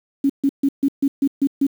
sine tone bursts, 276.8 Hz, C#4, 2 cents flat, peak -13 dBFS, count 8, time 0.24-1.668 s, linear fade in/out 5 ms, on 56 ms, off 140 ms, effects 7-bit

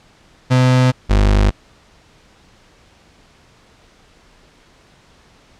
35% pulse tone pair in turn, 127.5 / 50.6 Hz, C3 / G#1, -44 / -44 cents, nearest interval octave + major third, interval 1600 cents, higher first, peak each -8 dBFS, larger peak neither, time 0.5-0.92 / 1.09-1.51 s, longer neither, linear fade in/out 20 ms, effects pink hiss -50 dBFS RMS until 5.59 s + low-pass 6000 Hz 12 dB/octave

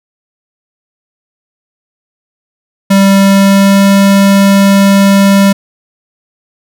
square tone with pitch glide, 196 to 197.36 Hz, G3 to G3, 0 to +12 cents, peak -4 dBFS, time 2.9-5.53 s, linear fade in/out 10 ms, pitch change +12 cents, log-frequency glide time 3.17-3.84 s, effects none

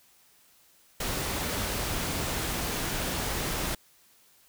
pink noise, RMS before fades -31 dBFS, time 1-3.75 s, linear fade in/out 5 ms, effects white hiss -61 dBFS RMS until 4.48 s

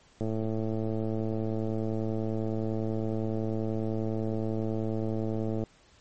click train, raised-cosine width 2 ms, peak -19 dBFS, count 598, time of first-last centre 0.21-5.637 s, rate 110 Hz, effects pink hiss -60 dBFS RMS until 6 s + MP3 32 kbps

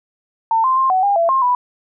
sine tone with pitch steps, 901 / 1043 / 1057 / 749 / 806 / 673 / 1063 / 987 Hz, A5 / C6 / C6 / F#5 / G5 / E5 / C6 / B5, +41 / -6 / +17 / +21 / +48 / +36 / +27 / -1 cents, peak -12 dBFS, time 0.51-1.55 s, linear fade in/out 2 ms, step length 130 ms, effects none

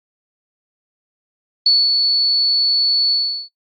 sine tone with ADSR envelope, 4435 Hz, C#8, in tune, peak -8 dBFS, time 1.66-3.49 s, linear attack 3 ms, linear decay 220 ms, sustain -4 dB, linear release 370 ms, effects noise-tail reverb RT60 0.1 s tail -20 dB re dry + Opus 24 kbps

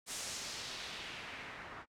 white noise with low-pass filter sweep, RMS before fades -45 dBFS, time 0.06-1.86 s, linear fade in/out 50 ms, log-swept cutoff 8700 to 1400 Hz, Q 1.4, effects noise-tail reverb RT60 0.1 s tail -25 dB re dry

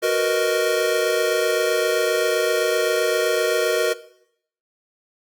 square chord, B major seventh, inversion second, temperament equal, 370 / 466.2 / 493.9 / 622.3 Hz, F#4 / A#4 / B4 / D#5, 0 / 0 / 0 / 0 cents, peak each -25 / -22 / -27 / -24 dBFS, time 0.02-3.94 s, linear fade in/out 20 ms, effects noise-tail reverb RT60 0.7 s tail -17 dB re dry + Opus 48 kbps

